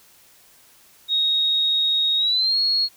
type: tone with pitch glide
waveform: sine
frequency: 3755 to 4313 Hz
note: A#7 to C#8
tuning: +12 to -48 cents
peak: -17 dBFS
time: 1.08-2.89 s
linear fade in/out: 50 ms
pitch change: +240 cents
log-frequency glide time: 2.17-2.58 s
effects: white hiss -53 dBFS RMS until 2.96 s